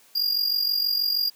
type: tone with amplitude modulation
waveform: square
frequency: 4821 Hz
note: D8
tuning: 45 cents sharp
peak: -19 dBFS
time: 0.15-1.3 s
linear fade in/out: 10 ms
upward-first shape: sine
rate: 46.3 Hz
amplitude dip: 65%
effects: white hiss -56 dBFS RMS until 1.35 s + high-pass 150 Hz 12 dB/octave